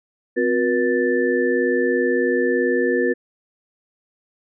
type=tone cluster; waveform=sine; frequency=258.3 / 361.4 / 479.6 / 1760 Hz; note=C4 / F#4 / A#4 / A6; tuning=-22 / -41 / +49 / 0 cents; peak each=-23 / -21 / -20 / -25 dBFS; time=0.36-3.14 s; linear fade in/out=20 ms; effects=none